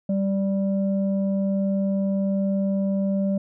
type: tone pair together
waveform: sine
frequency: 195.75 / 586 Hz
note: G3 / D5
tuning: -2 / -4 cents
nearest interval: octave + perfect fifth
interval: 1898 cents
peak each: -20 / -28 dBFS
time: 0.09-3.38 s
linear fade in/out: 5 ms
effects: tanh soft clip ceiling -13 dBFS

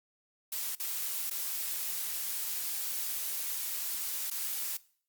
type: noise with dropouts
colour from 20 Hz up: blue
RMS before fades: -35 dBFS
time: 0.52-4.77 s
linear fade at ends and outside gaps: 5 ms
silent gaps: 0.752-0.797 / 1.299-1.309 / 4.302-4.311 s
effects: noise-tail reverb RT60 0.5 s tail -20 dB re dry + Opus 48 kbps

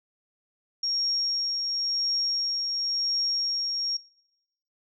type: tone with tremolo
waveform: sine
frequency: 5570 Hz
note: F8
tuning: 5 cents flat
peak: -23 dBFS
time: 0.83-3.97 s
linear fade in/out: 5 ms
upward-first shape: triangle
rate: 0.95 Hz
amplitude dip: 35%
effects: noise-tail reverb RT60 1.0 s tail -26 dB re dry

